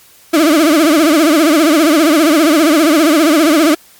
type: tone with vibrato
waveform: 35% pulse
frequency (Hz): 311.1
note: D#4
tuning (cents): 0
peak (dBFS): -5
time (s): 0.33-3.75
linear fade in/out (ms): 10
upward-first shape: triangle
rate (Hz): 15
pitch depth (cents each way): 180
effects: white hiss -44 dBFS RMS until 3.99 s + MP3 96 kbps